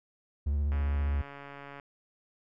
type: tone with vibrato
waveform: triangle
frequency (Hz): 72.3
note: D2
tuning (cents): -27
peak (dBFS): -24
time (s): 0.46-1.22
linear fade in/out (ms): 10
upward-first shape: sine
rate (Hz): 15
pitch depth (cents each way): 45
type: click train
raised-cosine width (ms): 0.5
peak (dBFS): -30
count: 153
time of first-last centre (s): 0.72-1.798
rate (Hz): 141
effects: none